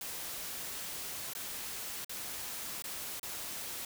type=noise with dropouts; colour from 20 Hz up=white; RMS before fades=-41 dBFS; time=0.01-3.85 s; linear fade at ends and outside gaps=2 ms; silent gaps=1.335-1.35 / 2.046-2.094 / 2.822-2.84 / 3.196-3.23 s; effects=none